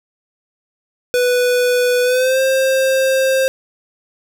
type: tone with pitch glide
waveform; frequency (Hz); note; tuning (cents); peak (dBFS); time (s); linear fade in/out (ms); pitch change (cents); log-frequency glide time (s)
square; 493.9 to 529.3; B4 to C5; 0 to +20; -13; 1.14-3.48; 0; +120; 2.03-2.4
effects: none